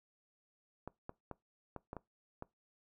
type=clicks; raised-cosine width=1 ms; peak=-29 dBFS; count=7; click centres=0.876 / 1.094 / 1.313 / 1.763 / 1.931 / 1.967 / 2.424 s; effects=noise-tail reverb RT60 0.2 s tail -22 dB re dry